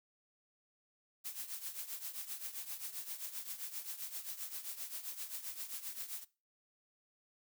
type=noise with tremolo; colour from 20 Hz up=blue; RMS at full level=-41 dBFS; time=1.24-6.25 s; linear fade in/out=20 ms; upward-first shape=triangle; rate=7.6 Hz; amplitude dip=80%; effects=noise-tail reverb RT60 0.3 s tail -19 dB re dry